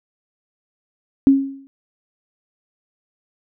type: tone with exponential decay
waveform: sine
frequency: 272.8 Hz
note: C#4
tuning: 28 cents flat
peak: -5 dBFS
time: 1.27-1.67 s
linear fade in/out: 0 ms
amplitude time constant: 86 ms
effects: none